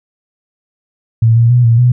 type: tone with pitch steps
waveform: sine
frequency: 113.7 / 116.8 / 122.8 / 115.7 / 123.3 Hz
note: A#2 / A#2 / B2 / A#2 / B2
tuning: -43 / +4 / -9 / -13 / -2 cents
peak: -5 dBFS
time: 1.22-1.92 s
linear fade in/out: 5 ms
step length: 140 ms
effects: none